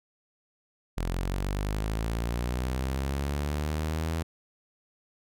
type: linear sweep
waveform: sawtooth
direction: up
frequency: 42.2 to 82.5 Hz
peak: -24 dBFS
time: 0.97-4.23 s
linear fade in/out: 10 ms
effects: none